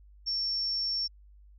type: tone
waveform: sine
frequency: 5450 Hz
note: F8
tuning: 43 cents flat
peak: -28 dBFS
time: 0.26-1.08 s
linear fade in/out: 20 ms
effects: added 50 Hz sine -52 dBFS peak until 1.58 s